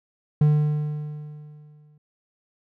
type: tone with exponential decay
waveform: triangle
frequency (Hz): 150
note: D3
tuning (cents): +37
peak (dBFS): -11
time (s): 0.41-1.98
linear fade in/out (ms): 5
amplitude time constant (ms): 340
effects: none